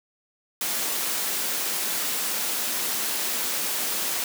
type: high-pass noise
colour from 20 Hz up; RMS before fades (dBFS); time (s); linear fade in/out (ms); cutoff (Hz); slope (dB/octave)
white; -27; 0.61-4.24; 2; 180; 24
effects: none